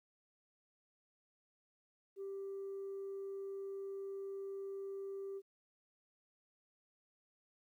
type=tone; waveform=sine; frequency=392 Hz; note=G4; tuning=in tune; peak=-40 dBFS; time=2.16-5.42 s; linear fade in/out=50 ms; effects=tanh soft clip ceiling -39 dBFS + 13-bit